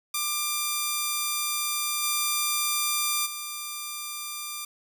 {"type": "tone with level steps", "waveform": "5% pulse", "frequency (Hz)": 1191, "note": "D6", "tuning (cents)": 24, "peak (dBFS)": [-14, -12, -21], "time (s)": [0.14, 4.65], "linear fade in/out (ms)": 5, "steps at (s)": [2.02, 3.25], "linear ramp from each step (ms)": 20, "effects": []}